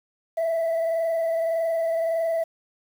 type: tone with frequency modulation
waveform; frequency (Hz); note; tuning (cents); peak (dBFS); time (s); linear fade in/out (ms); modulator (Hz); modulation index
sine; 659.3; E5; 0; -19; 0.37-2.44; 10; 21.7; 0.48
effects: tanh soft clip ceiling -20 dBFS + 8-bit